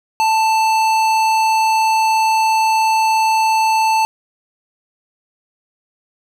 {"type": "tone with tanh clipping", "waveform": "sine", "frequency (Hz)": 883, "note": "A5", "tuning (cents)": 6, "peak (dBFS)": -14, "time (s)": [0.2, 4.05], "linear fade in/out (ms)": 0, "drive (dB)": 18, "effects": []}